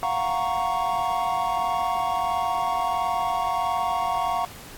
triangle chord, Gb major seventh, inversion third, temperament equal, 698.5 / 740 / 932.3 / 1108.7 Hz, F5 / Gb5 / Bb5 / Db6, 0 / 0 / 0 / 0 cents, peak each -26 dBFS, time 0.03-4.45 s, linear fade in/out 0 ms, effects pink hiss -43 dBFS RMS until 4.77 s + AAC 64 kbps

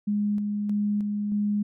sine tone with tremolo, 206.8 Hz, G#3, 7 cents flat, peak -22 dBFS, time 0.07-1.63 s, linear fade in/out 10 ms, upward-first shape square, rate 1.6 Hz, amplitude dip 30%, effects none

